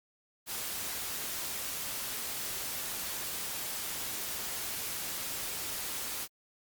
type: noise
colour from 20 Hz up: white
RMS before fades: -37 dBFS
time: 0.46-6.28 s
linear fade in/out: 50 ms
effects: Opus 48 kbps